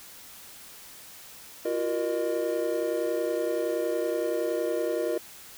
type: tone cluster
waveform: triangle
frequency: 343.2 / 373.9 / 471.5 / 611 Hz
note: F4 / F#4 / A#4 / D#5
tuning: -30 / +18 / +20 / -32 cents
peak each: -29 / -32 / -28 / -29 dBFS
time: 1.65-5.18 s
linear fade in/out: 5 ms
effects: white hiss -47 dBFS RMS until 5.57 s